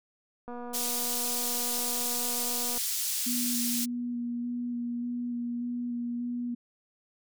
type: click train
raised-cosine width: 1 ms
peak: -28 dBFS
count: 557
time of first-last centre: 0.48-2.778 s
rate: 242 Hz
type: high-pass noise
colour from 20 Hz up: pink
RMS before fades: -31 dBFS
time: 0.73-3.86 s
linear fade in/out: 20 ms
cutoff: 5400 Hz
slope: 12 dB/octave
type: tone with vibrato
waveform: sine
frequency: 240.8 Hz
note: B3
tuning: 44 cents flat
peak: -30 dBFS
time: 3.26-6.55 s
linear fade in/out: 10 ms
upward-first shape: square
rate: 1.7 Hz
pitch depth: 11 cents each way
effects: none